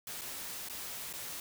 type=noise with dropouts; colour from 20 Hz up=white; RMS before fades=-42 dBFS; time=0.07-1.4 s; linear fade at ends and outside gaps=2 ms; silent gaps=0.212-0.216 / 0.687-0.697 / 1.129-1.136 s; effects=none

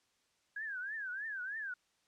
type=tone with vibrato; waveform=sine; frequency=1620 Hz; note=G#6; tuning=43 cents flat; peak=-38 dBFS; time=0.56-1.74 s; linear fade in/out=5 ms; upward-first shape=triangle; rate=3.2 Hz; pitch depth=210 cents each way; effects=white hiss -75 dBFS RMS until 2.07 s + low-pass 7000 Hz 12 dB/octave

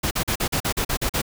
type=noise bursts; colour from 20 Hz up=pink; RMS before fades=-23 dBFS; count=10; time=0.03-1.218 s; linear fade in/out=10 ms; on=81 ms; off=42 ms; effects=none

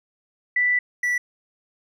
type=tone pair in turn; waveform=sine / triangle; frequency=1975.5 / 1959.6 Hz; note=B6 / B6; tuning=0 / -14 cents; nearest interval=unison; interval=14 cents; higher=first; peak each=-17 / -18 dBFS; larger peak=first; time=0.56-0.79 / 1.03-1.18 s; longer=first; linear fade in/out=5 ms; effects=none

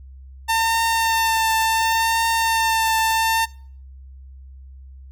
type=tone with vibrato; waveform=sawtooth; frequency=901 Hz; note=A5; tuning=41 cents sharp; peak=-13 dBFS; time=0.48-3.46 s; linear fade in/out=20 ms; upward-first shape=triangle; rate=0.7 Hz; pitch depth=22 cents each way; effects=noise-tail reverb RT60 0.5 s tail -23 dB re dry + added 66 Hz sine -38 dBFS peak until 5.11 s

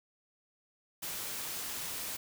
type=noise; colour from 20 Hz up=white; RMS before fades=-39 dBFS; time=1.02-2.17 s; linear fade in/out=10 ms; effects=none

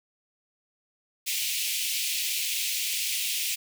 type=high-pass noise; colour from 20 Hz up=pink; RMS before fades=-29 dBFS; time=1.26-3.56 s; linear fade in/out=20 ms; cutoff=2300 Hz; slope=48 dB/octave; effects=none

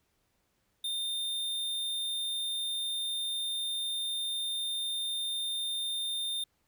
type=tone; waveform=square; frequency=3626 Hz; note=A#7; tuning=49 cents flat; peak=-32 dBFS; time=0.84-6.44 s; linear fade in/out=5 ms; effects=pink hiss -75 dBFS RMS until 6.67 s

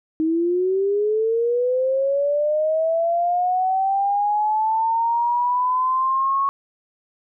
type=linear sweep; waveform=sine; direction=up; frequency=313.1 to 1106 Hz; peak=-17 dBFS; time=0.2-6.49 s; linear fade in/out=0 ms; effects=none

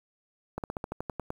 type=slowing click train; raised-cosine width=1 ms; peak=-19 dBFS; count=10; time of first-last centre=0.58-1.304 s; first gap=58 ms; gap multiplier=1.08; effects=8-bit

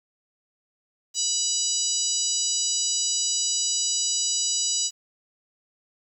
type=harmonic tone; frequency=980 Hz; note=B5; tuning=14 cents flat; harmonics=3 / 4 / 5 / 6 / 7 / 8; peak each=-34 / -31 / -30 / -29 / -29 / -28 dBFS; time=1.14-4.91 s; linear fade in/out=50 ms; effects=9-bit

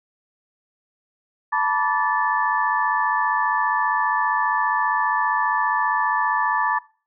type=tone cluster; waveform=sine; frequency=881 / 976 / 1159 / 1748 Hz; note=A5 / B5 / D6 / A6; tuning=+2 / -21 / -23 / -12 cents; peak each=-24 dBFS; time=1.52-6.79 s; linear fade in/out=10 ms; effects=noise-tail reverb RT60 0.4 s tail -22 dB re dry

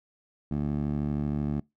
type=tone with band-pass filter; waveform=15% pulse; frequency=73 Hz; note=D2; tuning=10 cents flat; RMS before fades=-29 dBFS; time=0.51-1.6 s; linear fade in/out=5 ms; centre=200 Hz; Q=1; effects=noise-tail reverb RT60 0.2 s tail -25 dB re dry

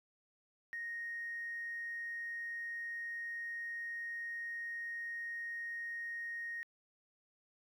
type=tone; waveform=triangle; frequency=1864.7 Hz; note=A#6; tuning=in tune; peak=-36 dBFS; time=0.73-6.63 s; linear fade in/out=0 ms; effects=tanh soft clip ceiling -37 dBFS

